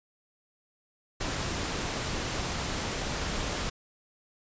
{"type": "noise", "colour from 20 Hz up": "pink", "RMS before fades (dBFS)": -32, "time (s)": [1.2, 3.7], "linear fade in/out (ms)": 10, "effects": ["resampled to 16000 Hz"]}